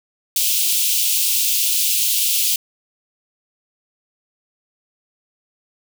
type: high-pass noise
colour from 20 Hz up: white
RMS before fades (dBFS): -18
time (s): 0.36-2.56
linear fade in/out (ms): 2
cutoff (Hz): 2600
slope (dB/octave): 48
effects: none